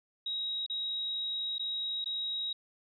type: tone with dropouts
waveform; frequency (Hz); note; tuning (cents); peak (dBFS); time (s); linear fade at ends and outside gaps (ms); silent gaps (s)
sine; 3812; A#7; +38; -32; 0.26-2.53; 5; 0.664-0.698 / 1.583-1.594 / 2.044-2.058
effects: none